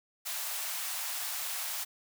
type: high-pass noise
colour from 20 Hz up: white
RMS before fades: -36 dBFS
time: 0.25-1.85 s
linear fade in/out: 20 ms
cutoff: 620 Hz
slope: 48 dB/octave
effects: none